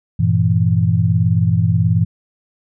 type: chord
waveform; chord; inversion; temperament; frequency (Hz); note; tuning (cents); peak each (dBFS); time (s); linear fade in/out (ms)
sine; E diminished; first; equal; 98 / 116.54 / 164.81; G2 / Bb2 / E3; 0 / 0 / 0; -16; 0.19-2.05; 10
effects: none